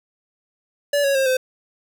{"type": "tone with pitch steps", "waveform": "square", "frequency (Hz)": [575, 554.5, 534.6, 515.5], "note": ["D5", "C#5", "C5", "C5"], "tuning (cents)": [-37, 0, 37, -26], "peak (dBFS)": -17, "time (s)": [0.93, 1.37], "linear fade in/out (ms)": 5, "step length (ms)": 110, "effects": []}